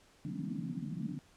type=band-pass noise; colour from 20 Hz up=pink; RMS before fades=-39 dBFS; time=0.25-1.19 s; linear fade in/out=0 ms; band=140 to 300 Hz; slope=96 dB/octave; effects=pink hiss -64 dBFS RMS until 1.36 s + low-pass 9000 Hz 12 dB/octave